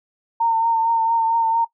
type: tone with vibrato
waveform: sine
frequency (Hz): 912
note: A#5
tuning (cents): -38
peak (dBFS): -15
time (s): 0.4-1.65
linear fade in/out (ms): 10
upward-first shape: triangle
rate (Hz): 4.4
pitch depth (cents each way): 30
effects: noise-tail reverb RT60 0.1 s tail -19 dB re dry